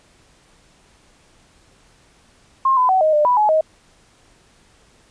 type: tone with pitch steps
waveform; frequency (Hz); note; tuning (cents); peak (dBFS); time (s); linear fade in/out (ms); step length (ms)
sine; 1065 / 1008 / 754 / 624 / 599 / 987 / 847 / 629; C6 / B5 / F#5 / D#5 / D5 / B5 / G#5 / D#5; +30 / +35 / +32 / +5 / +34 / -1 / +34 / +19; -12; 2.65-3.61; 5; 120
effects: pink hiss -54 dBFS RMS until 5.1 s + resampled to 22050 Hz